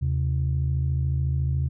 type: tone pair together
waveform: sine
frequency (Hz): 78.93 / 132.9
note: D#2 / C3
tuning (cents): +25 / +27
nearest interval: major sixth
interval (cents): 902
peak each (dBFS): -23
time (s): 0.01-1.69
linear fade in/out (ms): 20
effects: tanh soft clip ceiling -16 dBFS